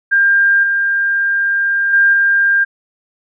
sine tone with level steps, 1599 Hz, G6, 34 cents sharp, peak -8 / -12 / -7 / -9 dBFS, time 0.11-2.65 s, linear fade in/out 20 ms, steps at 0.63 / 1.93 / 2.13 s, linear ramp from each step 5 ms, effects none

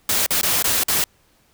white noise with dropouts, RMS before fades -19 dBFS, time 0.09-1.04 s, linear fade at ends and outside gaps 2 ms, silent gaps 0.263-0.306 / 0.413-0.431 / 0.625-0.642 / 0.835-0.883 s, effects pink hiss -59 dBFS RMS until 1.53 s

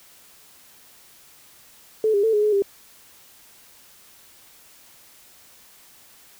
sine tone with pitch steps, 435.9 / 403.3 / 445.9 / 418 / 423.6 / 398.1 Hz, A4 / G4 / A4 / G#4 / G#4 / G4, -16 / +49 / +23 / +11 / +34 / +27 cents, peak -16 dBFS, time 2.04-2.622 s, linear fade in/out 2 ms, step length 97 ms, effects white hiss -51 dBFS RMS until 6.39 s

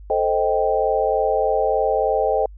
sine chord, A half-diminished seventh, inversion none, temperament equal, 440 / 523.3 / 622.3 / 784 Hz, A4 / C5 / Eb5 / G5, 0 / 0 / 0 / 0 cents, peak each -22 dBFS, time 0.1-2.46 s, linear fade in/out 2 ms, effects added 50 Hz sine -37 dBFS peak until 2.57 s

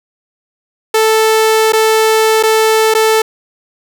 sawtooth tone with dropouts, 440 Hz, A4, in tune, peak -4 dBFS, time 0.94-3.22 s, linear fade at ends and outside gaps 5 ms, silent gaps 1.723-1.732 / 2.428-2.434 / 2.94-2.948 s, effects none

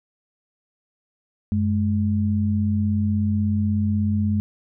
sine tone pair together, 94.5 / 210.9 Hz, F#2 / G#3, +37 / +27 cents, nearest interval octave + major second, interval 1390 cents, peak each -21 dBFS, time 1.52-4.4 s, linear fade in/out 0 ms, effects none

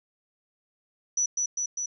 sine tone with echo, 5920 Hz, F#8, in tune, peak -22 dBFS, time 1.17-1.26 s, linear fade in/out 5 ms, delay 200 ms, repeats 3, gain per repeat -2 dB, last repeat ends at 1.86 s, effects none

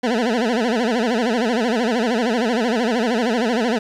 20% pulse tone with vibrato, 233.1 Hz, A#3, in tune, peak -12 dBFS, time 0.03-3.79 s, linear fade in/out 10 ms, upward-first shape sine, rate 13 Hz, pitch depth 160 cents each way, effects low-pass 5000 Hz 12 dB/octave + 8-bit

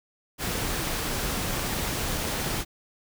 pink noise, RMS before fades -29 dBFS, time 0.38-2.65 s, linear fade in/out 50 ms, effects none

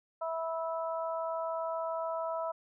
harmonic tone, 327 Hz, E4, 14 cents flat, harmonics 2 / 3 / 4, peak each -34 / -38 / -40 dBFS, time 0.21-2.52 s, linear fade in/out 10 ms, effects none

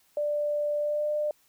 sine tone with pitch glide, 590 to 598.9 Hz, D5 to D5, +8 to +34 cents, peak -25 dBFS, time 0.17-1.31 s, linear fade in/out 2 ms, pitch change +26 cents, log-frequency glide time 0.79-1.08 s, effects white hiss -65 dBFS RMS until 1.48 s

